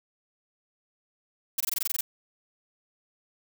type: noise bursts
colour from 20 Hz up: blue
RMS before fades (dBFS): -27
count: 10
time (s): 1.58-2.01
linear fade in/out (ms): 5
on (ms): 25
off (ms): 20
effects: none